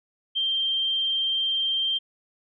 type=tone; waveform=sine; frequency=3159 Hz; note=G7; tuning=13 cents sharp; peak=-22 dBFS; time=0.35-1.99 s; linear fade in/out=20 ms; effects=none